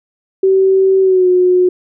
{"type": "tone with pitch glide", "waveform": "sine", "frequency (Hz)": [382.9, 363.1], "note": ["G4", "F#4"], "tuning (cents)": [-41, -33], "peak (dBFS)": -7, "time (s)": [0.43, 1.69], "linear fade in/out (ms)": 5, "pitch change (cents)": -92, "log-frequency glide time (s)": [1.01, 1.28], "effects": []}